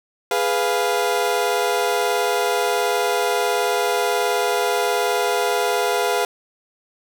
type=chord; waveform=30% pulse; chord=F diminished; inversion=first; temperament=equal; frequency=415.3 / 493.9 / 698.5 Hz; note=Ab4 / Cb5 / F5; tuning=0 / 0 / 0 cents; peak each=-20 dBFS; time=0.31-6.25 s; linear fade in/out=2 ms; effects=none